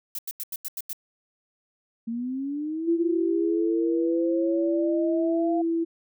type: noise bursts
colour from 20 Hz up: violet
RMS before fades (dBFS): -32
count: 7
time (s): 0.15-0.931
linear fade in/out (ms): 2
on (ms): 37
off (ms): 87
type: linear sweep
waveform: sine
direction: up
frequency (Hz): 225.4 to 698.5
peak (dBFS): -27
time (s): 2.07-5.62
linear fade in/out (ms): 10
type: tone with pitch glide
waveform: sine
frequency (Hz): 334.5 to 332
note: E4 to E4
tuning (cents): +25 to +12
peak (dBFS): -22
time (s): 2.87-5.85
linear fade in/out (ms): 20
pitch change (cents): -13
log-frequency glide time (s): 5.13-5.4
effects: none